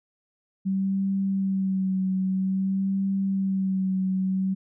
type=tone with vibrato; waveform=sine; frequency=191.5 Hz; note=G3; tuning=40 cents flat; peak=-22 dBFS; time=0.65-4.55 s; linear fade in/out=20 ms; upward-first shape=sine; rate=0.51 Hz; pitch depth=29 cents each way; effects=none